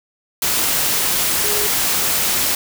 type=tone in noise; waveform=sine; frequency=418.3 Hz; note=G#4; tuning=12 cents sharp; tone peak=-25 dBFS; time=1.44-1.67 s; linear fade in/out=2 ms; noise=white; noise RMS=-18 dBFS; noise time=0.42-2.55 s; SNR=-10 dB; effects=none